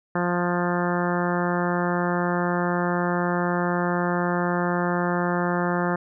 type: harmonic tone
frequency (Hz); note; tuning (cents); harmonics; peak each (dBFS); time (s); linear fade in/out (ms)
176; F3; +14; 1 / 2 / 3 / 4 / 5 / 6 / 7 / 8 / 9 / 10; -25 / -28 / -30 / -31 / -32 / -33 / -33 / -34 / -35 / -35; 0.15-5.96; 5
effects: none